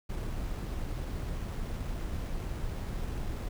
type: noise with sample-and-hold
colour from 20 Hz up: brown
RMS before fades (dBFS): -35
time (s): 0.09-3.49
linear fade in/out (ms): 10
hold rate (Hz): 8820
effects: none